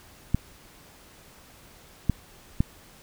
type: clicks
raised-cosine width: 5 ms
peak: -8 dBFS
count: 3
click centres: 0.346 / 2.097 / 2.605 s
effects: pink hiss -52 dBFS RMS until 3.02 s

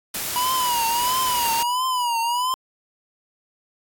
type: noise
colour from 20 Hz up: white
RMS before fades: -27 dBFS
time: 0.14-1.63 s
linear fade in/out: 5 ms
type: tone with vibrato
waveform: square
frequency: 974 Hz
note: B5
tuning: 24 cents flat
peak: -21 dBFS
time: 0.36-2.54 s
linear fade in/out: 0 ms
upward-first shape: triangle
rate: 1.5 Hz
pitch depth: 120 cents each way
effects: AAC 64 kbps

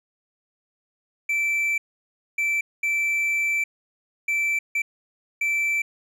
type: tone bursts at uneven times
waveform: triangle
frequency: 2330 Hz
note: D7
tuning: 14 cents flat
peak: -19 dBFS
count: 6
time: 1.29-1.78 / 2.38-2.61 / 2.83-3.64 / 4.28-4.59 / 4.75-4.82 / 5.41-5.82 s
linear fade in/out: 5 ms
effects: none

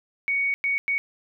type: tone bursts at uneven times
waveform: sine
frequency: 2234 Hz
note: C#7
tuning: 13 cents sharp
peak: -21 dBFS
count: 3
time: 0.28-0.54 / 0.64-0.78 / 0.88-0.98 s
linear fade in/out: 0 ms
effects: none

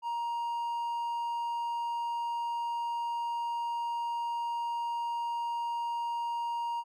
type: tone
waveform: triangle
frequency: 940 Hz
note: A#5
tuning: 14 cents sharp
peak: -29 dBFS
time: 0.02-6.84 s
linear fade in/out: 50 ms
effects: none

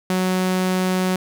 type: tone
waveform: sawtooth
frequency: 185 Hz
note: F#3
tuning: in tune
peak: -14 dBFS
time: 0.1-1.16 s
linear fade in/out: 2 ms
effects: none

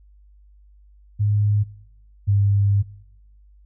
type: tone pair in turn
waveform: sine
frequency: 103.83 / 100.58 Hz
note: G#2 / G2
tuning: 0 / +45 cents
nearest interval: minor second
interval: 55 cents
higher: first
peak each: -16 / -14 dBFS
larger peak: second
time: 1.19-1.64 / 2.27-2.83 s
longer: second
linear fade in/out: 20 ms
effects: noise-tail reverb RT60 0.9 s tail -24 dB re dry + added 50 Hz sine -48 dBFS peak until 3.65 s

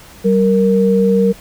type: tone pair together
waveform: sine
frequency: 192.7 / 465.3 Hz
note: G3 / A#4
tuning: -29 / -3 cents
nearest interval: octave + minor third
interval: 1526 cents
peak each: -12 dBFS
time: 0.24-1.33 s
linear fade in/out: 20 ms
effects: pink hiss -40 dBFS RMS until 1.4 s

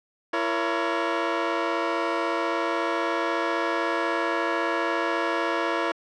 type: chord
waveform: 15% pulse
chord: A# diminished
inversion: second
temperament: just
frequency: 335.6 / 466.2 / 559.4 Hz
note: E4 / A#4 / C#5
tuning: +31 / 0 / +16 cents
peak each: -20 / -23 / -22 dBFS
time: 0.33-5.92 s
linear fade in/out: 5 ms
effects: low-pass 3000 Hz 12 dB/octave

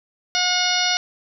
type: harmonic tone with a mistuned harmonic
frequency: 723 Hz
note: F#5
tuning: 40 cents flat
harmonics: 1 / 2 / 3 / 4 / 5 / 6 / 7 / 8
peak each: -26 / -26 / -26 / -26 / -26 / -26 / -26 / -26 dBFS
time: 0.35-0.97 s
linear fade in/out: 0 ms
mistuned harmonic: 8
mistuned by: -28 cents
effects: none

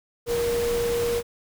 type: tone in noise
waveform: sine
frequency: 472.5 Hz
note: A#4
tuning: 23 cents sharp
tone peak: -22 dBFS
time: 0.26-1.23 s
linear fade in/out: 50 ms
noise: pink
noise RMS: -32 dBFS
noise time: 0.26-1.23 s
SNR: +7 dB
effects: none

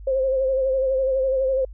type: tone with vibrato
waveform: sine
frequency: 528 Hz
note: C5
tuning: 16 cents sharp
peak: -18 dBFS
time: 0.07-1.65 s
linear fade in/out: 5 ms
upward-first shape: sine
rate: 12 Hz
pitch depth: 41 cents each way
effects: added 50 Hz sine -36 dBFS peak until 1.73 s

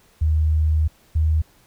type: tone pair in turn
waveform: sine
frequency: 77.78 / 78.46 Hz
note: D#2 / D#2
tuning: 0 / +15 cents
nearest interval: unison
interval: 15 cents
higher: second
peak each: -15 dBFS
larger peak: neither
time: 0.21-0.88 / 1.15-1.42 s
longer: first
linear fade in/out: 10 ms
effects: pink hiss -56 dBFS RMS until 1.66 s

